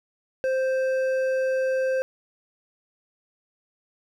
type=tone with hard clipping; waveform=triangle; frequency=523.3 Hz; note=C5; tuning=in tune; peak=-23 dBFS; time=0.44-2.02 s; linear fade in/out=0 ms; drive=11 dB; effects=none

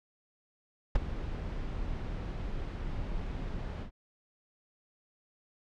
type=noise with ADSR envelope; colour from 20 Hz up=brown; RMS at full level=-21 dBFS; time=0.95-3.91 s; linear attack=7 ms; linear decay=11 ms; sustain=-15 dB; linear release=97 ms; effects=low-pass 4000 Hz 12 dB/octave

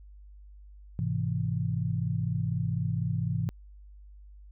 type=tone cluster; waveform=sine; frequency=104.9 / 129 / 164.9 Hz; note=G#2 / C3 / E3; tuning=+18 / -24 / +1 cents; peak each=-31 dBFS; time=0.99-3.49 s; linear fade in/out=0 ms; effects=added 50 Hz sine -47 dBFS peak until 4.51 s

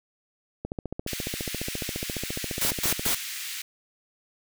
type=click train; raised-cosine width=2 ms; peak=-18 dBFS; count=36; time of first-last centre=0.65-3.064 s; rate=14.5 Hz
type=high-pass noise; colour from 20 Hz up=pink; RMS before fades=-35 dBFS; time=1.07-3.62 s; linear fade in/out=5 ms; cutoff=1900 Hz; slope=24 dB/octave
type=noise bursts; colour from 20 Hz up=white; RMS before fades=-25 dBFS; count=3; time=2.61-3.15 s; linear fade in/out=5 ms; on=100 ms; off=120 ms
effects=none

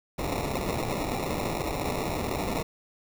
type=noise with sample-and-hold; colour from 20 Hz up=white; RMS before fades=-30 dBFS; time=0.18-2.63 s; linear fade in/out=10 ms; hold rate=1575 Hz; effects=none

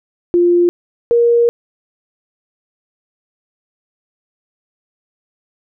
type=tone pair in turn; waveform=sine; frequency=349.2 / 471.5 Hz; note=F4 / A#4; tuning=0 / +20 cents; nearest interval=perfect fourth; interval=520 cents; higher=second; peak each=-8 dBFS; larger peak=neither; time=0.34-0.69 / 1.11-1.49 s; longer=second; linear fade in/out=0 ms; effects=none

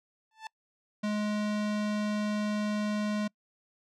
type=tone with exponential growth; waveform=sawtooth; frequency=880 Hz; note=A5; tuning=in tune; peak=-31 dBFS; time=0.31-0.47 s; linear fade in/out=2 ms; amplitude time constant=33 ms
type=tone; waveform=square; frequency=210 Hz; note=G#3; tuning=19 cents sharp; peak=-29 dBFS; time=1.03-3.28 s; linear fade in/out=10 ms
effects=noise-tail reverb RT60 0.1 s tail -26 dB re dry + low-pass 6000 Hz 12 dB/octave

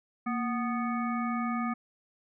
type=harmonic tone with a mistuned harmonic; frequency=246.9 Hz; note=B3; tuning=in tune; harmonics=1 / 3 / 5 / 7 / 9; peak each=-30 / -38 / -34 / -46 / -42 dBFS; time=0.26-1.74 s; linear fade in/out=10 ms; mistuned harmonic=1; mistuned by=-98 cents; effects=none

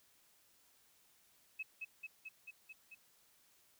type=tone with echo; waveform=sine; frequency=2579 Hz; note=E7; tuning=39 cents flat; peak=-39 dBFS; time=1.59-1.63 s; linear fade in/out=10 ms; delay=220 ms; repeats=6; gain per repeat=-2 dB; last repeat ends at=2.95 s; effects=white hiss -70 dBFS RMS until 3.79 s

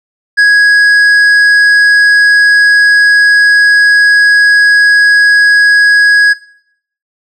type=tone with tanh clipping; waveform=sine; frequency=1661.2 Hz; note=G#6; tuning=in tune; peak=-4 dBFS; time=0.37-6.34 s; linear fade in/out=20 ms; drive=9 dB; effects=noise-tail reverb RT60 0.7 s tail -20 dB re dry + low-pass 8000 Hz 12 dB/octave

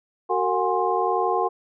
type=tone cluster; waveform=sine; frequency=375.3 / 457.3 / 725 / 816 / 1056 Hz; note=F#4 / A#4 / F#5 / G#5 / C6; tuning=+25 / -33 / -35 / -31 / +16 cents; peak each=-26 dBFS; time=0.29-1.49 s; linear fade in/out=20 ms; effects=none

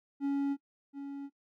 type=tone with echo; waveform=triangle; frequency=279.6 Hz; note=C#4; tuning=15 cents sharp; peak=-26 dBFS; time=0.2-0.57 s; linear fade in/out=50 ms; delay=730 ms; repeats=1; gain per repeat=-10 dB; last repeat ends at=1.3 s; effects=noise-tail reverb RT60 0.1 s tail -20 dB re dry

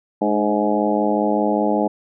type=harmonic tone with a mistuned harmonic; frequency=105.1 Hz; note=G#2; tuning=21 cents sharp; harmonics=2 / 3 / 4 / 5 / 6 / 7 / 8; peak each=-22 / -22 / -25 / -24 / -24 / -27 / -24 dBFS; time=0.21-1.88 s; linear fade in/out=10 ms; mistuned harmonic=3; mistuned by=-45 cents; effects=none

